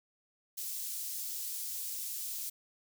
white high-pass noise, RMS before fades -39 dBFS, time 0.57-2.5 s, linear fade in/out 10 ms, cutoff 5500 Hz, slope 12 dB/octave, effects none

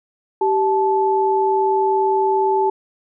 sine tone pair together, 387.8 / 870.6 Hz, G4 / A5, -19 / -19 cents, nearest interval octave + major second, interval 1400 cents, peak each -17 dBFS, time 0.41-2.7 s, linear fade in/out 5 ms, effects none

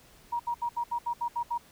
sine tone bursts, 949 Hz, A#5, 31 cents sharp, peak -27 dBFS, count 9, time 0.32-1.58 s, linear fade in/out 10 ms, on 76 ms, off 72 ms, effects pink hiss -57 dBFS RMS until 1.71 s

